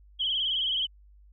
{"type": "tone with vibrato", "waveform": "sine", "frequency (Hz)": 3136, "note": "G7", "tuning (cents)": 0, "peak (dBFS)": -25, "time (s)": [0.19, 0.87], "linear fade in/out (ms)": 20, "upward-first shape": "sine", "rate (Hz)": 19, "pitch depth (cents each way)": 83, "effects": ["added 50 Hz sine -52 dBFS peak until 1.32 s"]}